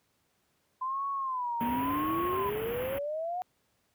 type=tone with vibrato; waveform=sine; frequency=1018 Hz; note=C6; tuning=48 cents flat; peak=-30 dBFS; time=0.81-2.5 s; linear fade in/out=10 ms; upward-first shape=sine; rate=0.92 Hz; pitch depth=150 cents each way
type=band-stop noise; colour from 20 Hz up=pink; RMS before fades=-38 dBFS; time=1.6-2.99 s; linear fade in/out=10 ms; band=3200 to 11000 Hz; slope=96 dB/octave
type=exponential sweep; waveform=sine; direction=up; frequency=233.1 to 740 Hz; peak=-31 dBFS; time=1.61-3.42 s; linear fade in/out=0 ms
effects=pink hiss -73 dBFS RMS until 3.94 s + high-pass 80 Hz 12 dB/octave